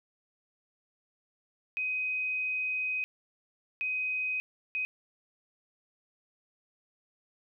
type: tone bursts at uneven times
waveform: sine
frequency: 2514 Hz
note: D#7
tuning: 17 cents sharp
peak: -29 dBFS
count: 3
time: 1.77-3.04 / 3.81-4.4 / 4.75-4.85 s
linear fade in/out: 0 ms
effects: none